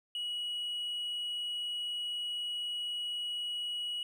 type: tone with hard clipping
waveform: triangle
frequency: 2916 Hz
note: F#7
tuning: 26 cents flat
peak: -33 dBFS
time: 0.15-4.03 s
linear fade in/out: 2 ms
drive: 1 dB
effects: none